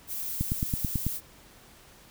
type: noise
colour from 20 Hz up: violet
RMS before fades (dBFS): -34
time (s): 0.07-1.21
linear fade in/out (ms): 50
type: click train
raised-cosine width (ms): 5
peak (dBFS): -15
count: 7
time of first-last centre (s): 0.41-1.066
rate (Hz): 9.14
effects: pink hiss -54 dBFS RMS until 2.1 s